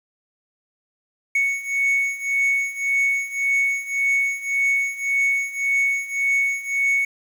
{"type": "beating tone pair", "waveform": "triangle", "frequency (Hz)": [2217, 2218.8], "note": ["C#7", "C#7"], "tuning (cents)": [0, 1], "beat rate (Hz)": 1.8, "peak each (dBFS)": [-22, -19], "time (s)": [1.35, 7.05], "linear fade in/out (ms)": 5, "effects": ["8-bit"]}